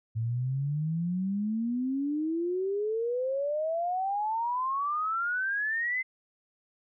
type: exponential sweep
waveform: sine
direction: up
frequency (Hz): 110 to 2074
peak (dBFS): -27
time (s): 0.15-6.03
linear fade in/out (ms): 20
effects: none